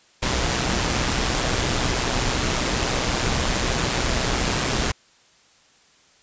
pink noise with amplitude modulation, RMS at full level -20 dBFS, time 0.22-4.92 s, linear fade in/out 10 ms, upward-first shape sine, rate 125 Hz, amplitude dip 50%, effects white hiss -56 dBFS RMS until 6.22 s + resampled to 16000 Hz

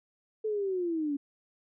sine linear sweep, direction down, 440 to 277.2 Hz, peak -28 dBFS, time 0.44-1.17 s, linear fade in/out 10 ms, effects none

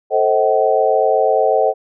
sine chord, A diminished seventh, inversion none, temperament just, 440 / 528 / 633.6 / 760.3 Hz, A4 / C5 / Eb5 / Gb5, 0 / +16 / +31 / +47 cents, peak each -17 dBFS, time 0.1-1.74 s, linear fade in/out 50 ms, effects none

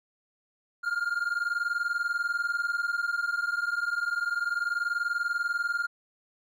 triangle tone pair together, 1396.9 / 1417.2 Hz, F6 / F6, 0 / +25 cents, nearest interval unison, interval 25 cents, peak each -28 dBFS, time 0.83-5.87 s, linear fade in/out 20 ms, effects none

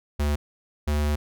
square tone pair in turn, 73.42 / 74.23 Hz, D2 / D2, 0 / +19 cents, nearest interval unison, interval 19 cents, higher second, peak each -22 dBFS, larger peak neither, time 0.19-0.36 / 0.87-1.16 s, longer second, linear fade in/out 10 ms, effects none

